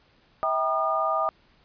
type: tone cluster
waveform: sine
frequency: 645 / 783 / 955 / 1217 Hz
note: E5 / G5 / A#5 / D#6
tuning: -38 / -2 / +42 / -39 cents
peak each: -27 / -29 / -34 / -25 dBFS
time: 0.43-1.29 s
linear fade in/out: 0 ms
effects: pink hiss -61 dBFS RMS until 1.64 s + resampled to 11025 Hz